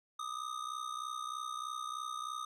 square ring-modulated tone, 1230 Hz, D#6, 20 cents flat, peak -36 dBFS, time 0.19-2.45 s, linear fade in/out 5 ms, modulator 31.6 Hz, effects low-pass 9000 Hz 12 dB/octave + 13-bit

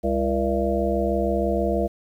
harmonic tone with a mistuned harmonic, 67.6 Hz, C#2, 43 cents flat, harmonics 1 / 3 / 5 / 7 / 9 / 10, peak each -27 / -27 / -27 / -27 / -27 / -27 dBFS, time 0.03-1.88 s, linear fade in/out 20 ms, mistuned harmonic 9, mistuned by -54 cents, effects 9-bit

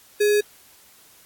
sine tone with sample-and-hold, 415.3 Hz, G#4, in tune, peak -15 dBFS, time 0.2-0.41 s, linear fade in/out 10 ms, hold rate 2100 Hz, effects white hiss -52 dBFS RMS until 1.25 s + AAC 64 kbps

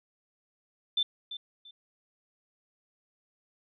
sine tone with echo, 3542 Hz, A7, 11 cents sharp, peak -24 dBFS, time 0.97-1.03 s, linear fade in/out 5 ms, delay 340 ms, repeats 2, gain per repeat -12 dB, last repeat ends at 1.71 s, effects none

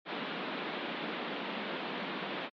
pink band-pass noise, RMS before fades -38 dBFS, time 0.05-2.5 s, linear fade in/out 50 ms, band 180 to 3800 Hz, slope 48 dB/octave, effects MP3 48 kbps

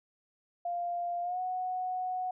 sine tone with pitch glide, 698 to 736.9 Hz, F5 to F#5, -1 to -7 cents, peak -31 dBFS, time 0.65-2.31 s, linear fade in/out 5 ms, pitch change +94 cents, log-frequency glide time 1.22-1.4 s, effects none

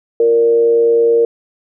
sine tone with frequency modulation, 464.8 Hz, A#4, 5 cents flat, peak -8 dBFS, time 0.2-1.25 s, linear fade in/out 2 ms, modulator 120 Hz, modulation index 0.35, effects none

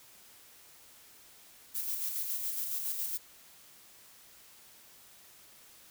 violet noise with tremolo, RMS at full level -34 dBFS, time 1.74-3.18 s, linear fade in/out 20 ms, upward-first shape square, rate 7.2 Hz, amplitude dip 35%, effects white hiss -57 dBFS RMS until 5.9 s

